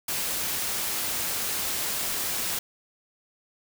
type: noise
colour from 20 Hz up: white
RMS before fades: -29 dBFS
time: 0.08-2.59 s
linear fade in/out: 5 ms
effects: none